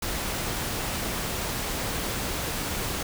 pink noise, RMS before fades -30 dBFS, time 0.02-3.03 s, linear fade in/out 5 ms, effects none

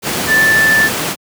sine tone in noise, 1760 Hz, A6, in tune, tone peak -8 dBFS, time 0.27-0.9 s, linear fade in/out 50 ms, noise pink, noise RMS -17 dBFS, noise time 0.02-1.16 s, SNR +6 dB, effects high-pass 150 Hz 12 dB/octave

